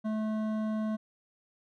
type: tone with hard clipping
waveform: triangle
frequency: 216.7 Hz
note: A3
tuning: 26 cents flat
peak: -31 dBFS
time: 0.04-0.97 s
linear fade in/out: 20 ms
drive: 15 dB
effects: none